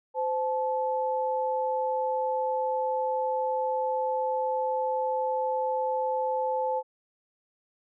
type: tone pair together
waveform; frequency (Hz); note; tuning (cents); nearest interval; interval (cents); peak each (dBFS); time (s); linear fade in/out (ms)
sine; 516 / 867.8; C5 / A5; -24 / -24; major sixth; 900; -28; 0.14-6.83; 50
effects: none